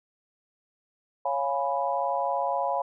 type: chord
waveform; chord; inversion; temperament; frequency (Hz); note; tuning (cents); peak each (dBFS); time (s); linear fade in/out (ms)
sine; C# dominant seventh; none; equal; 554.4 / 698.5 / 830.6 / 987.8; C#5 / E#5 / G#5 / B5; 0 / 0 / 0 / 0; -30; 1.25-2.82; 5
effects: none